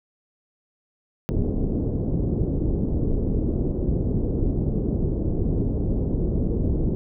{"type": "low-pass noise", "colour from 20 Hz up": "pink", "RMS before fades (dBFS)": -23, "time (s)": [1.29, 6.95], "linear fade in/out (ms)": 0, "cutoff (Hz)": 420, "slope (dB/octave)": 24, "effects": []}